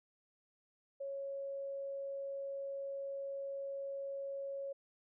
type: tone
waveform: sine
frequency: 552 Hz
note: C#5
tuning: 7 cents flat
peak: -39 dBFS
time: 1-4.73 s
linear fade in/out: 10 ms
effects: none